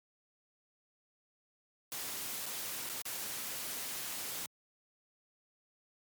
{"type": "noise with dropouts", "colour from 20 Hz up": "white", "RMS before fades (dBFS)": -40, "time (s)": [1.92, 4.46], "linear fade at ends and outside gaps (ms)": 0, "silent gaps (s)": [[2.457, 2.463], [2.891, 2.897], [3.018, 3.054]], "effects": ["high-pass 100 Hz 12 dB/octave", "MP3 96 kbps"]}